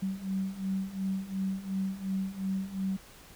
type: beating tone pair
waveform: sine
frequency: 190.1 / 192.9 Hz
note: F#3 / G3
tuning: +47 / -28 cents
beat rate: 2.8 Hz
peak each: -35 / -32 dBFS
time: 0.02-2.97 s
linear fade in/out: 10 ms
effects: pink hiss -53 dBFS RMS until 3.35 s